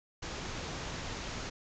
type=low-pass noise; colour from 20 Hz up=pink; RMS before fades=-40 dBFS; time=0.22-1.5 s; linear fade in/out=10 ms; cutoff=7200 Hz; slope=96 dB/octave; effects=none